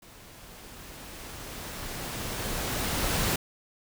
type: noise with level ramp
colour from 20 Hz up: pink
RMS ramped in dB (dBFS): -51 to -26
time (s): 0.02-3.36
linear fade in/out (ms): 5
effects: none